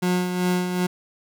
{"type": "tone with tremolo", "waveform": "30% pulse", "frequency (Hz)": 180.4, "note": "F#3", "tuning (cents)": -44, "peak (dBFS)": -16, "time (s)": [0.02, 0.87], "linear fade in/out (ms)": 10, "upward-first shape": "sine", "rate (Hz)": 2.6, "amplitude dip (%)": 50, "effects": []}